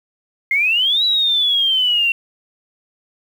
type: exponential two-way sweep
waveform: sine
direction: up then down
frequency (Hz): 2093 to 3951 to 2720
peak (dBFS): -13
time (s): 0.51-2.12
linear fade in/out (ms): 2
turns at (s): 1.04
effects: 7-bit